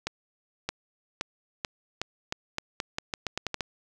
accelerating click train, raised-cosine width 0.2 ms, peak -12 dBFS, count 15, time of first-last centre 0.07-3.608 s, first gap 620 ms, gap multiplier 0.84, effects none

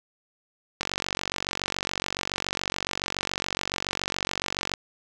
click train, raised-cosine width 0.2 ms, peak -9 dBFS, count 186, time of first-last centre 0.81-4.738 s, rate 47.1 Hz, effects none

